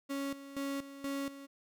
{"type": "tone with tremolo", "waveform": "35% pulse", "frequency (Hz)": 277.2, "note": "C#4", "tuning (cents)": 0, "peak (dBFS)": -33, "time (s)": [0.09, 1.47], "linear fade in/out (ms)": 20, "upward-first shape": "square", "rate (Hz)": 2.1, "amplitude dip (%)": 75, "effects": []}